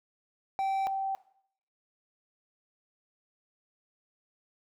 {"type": "tone pair in turn", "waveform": ["triangle", "sine"], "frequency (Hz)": [776, 776], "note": ["G5", "G5"], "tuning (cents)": [-18, -18], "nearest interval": "unison", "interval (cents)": 0, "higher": "neither", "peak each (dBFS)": [-25, -29], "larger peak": "first", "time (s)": [[0.59, 0.87], [0.87, 1.15]], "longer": "neither", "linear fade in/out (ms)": 0, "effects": ["noise-tail reverb RT60 0.6 s tail -17 dB re dry"]}